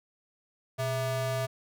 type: ring-modulated tone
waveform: square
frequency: 267.3 Hz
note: C4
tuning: 37 cents sharp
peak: -26 dBFS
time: 0.78-1.47 s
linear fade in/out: 20 ms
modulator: 390 Hz
effects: none